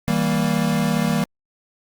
square chord, E diminished, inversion none, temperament equal with one note detuned, 161.05 / 196 / 233.1 Hz, E3 / G3 / Bb3, -40 / 0 / 0 cents, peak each -23 dBFS, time 0.08-1.24 s, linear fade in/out 0 ms, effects Opus 48 kbps

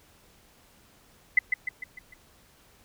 sine tone with echo, 2014 Hz, B6, 33 cents sharp, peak -14 dBFS, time 1.37-1.39 s, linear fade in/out 5 ms, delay 150 ms, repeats 5, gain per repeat -6 dB, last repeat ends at 2.14 s, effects pink hiss -59 dBFS RMS until 2.84 s

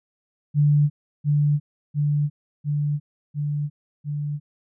sine tone with echo, 146.83 Hz, D3, in tune, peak -14 dBFS, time 0.54-0.9 s, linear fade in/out 50 ms, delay 700 ms, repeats 5, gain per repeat -2 dB, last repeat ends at 4.4 s, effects none

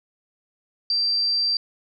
sine tone, 4699 Hz, D8, in tune, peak -19 dBFS, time 0.9-1.57 s, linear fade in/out 2 ms, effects none

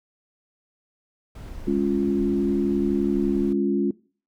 brown noise, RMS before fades -37 dBFS, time 1.35-3.53 s, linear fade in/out 5 ms
sine chord, Db major, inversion second, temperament equal with one note detuned, 205.9 / 277.2 / 349.2 Hz, Ab3 / Db4 / F4, -15 / 0 / 0 cents, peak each -24 dBFS, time 1.67-3.91 s, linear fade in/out 5 ms
effects noise-tail reverb RT60 0.4 s tail -21 dB re dry

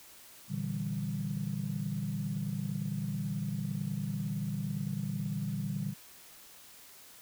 sine chord, E half-diminished seventh, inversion second, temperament equal, 116.54 / 146.83 / 164.81 / 196 Hz, Bb2 / D3 / E3 / G3, 0 / 0 / 0 / 0 cents, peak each -39 / -36 / -39 / -36 dBFS, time 0.48-5.95 s, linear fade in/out 50 ms, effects tanh soft clip ceiling -23 dBFS + white hiss -54 dBFS RMS until 7.21 s

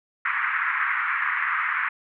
white band-pass noise, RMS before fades -25 dBFS, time 0.25-1.89 s, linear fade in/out 5 ms, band 1100 to 2100 Hz, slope 48 dB/octave, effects none

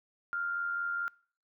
sine tone with amplitude modulation, 1396.9 Hz, F6, in tune, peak -29 dBFS, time 0.33-1.08 s, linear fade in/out 0 ms, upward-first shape sine, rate 84.6 Hz, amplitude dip 45%, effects noise-tail reverb RT60 0.5 s tail -24 dB re dry

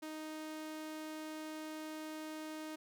sawtooth tone, 311.1 Hz, D#4, in tune, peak -39 dBFS, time 0.02-2.76 s, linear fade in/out 10 ms, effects none

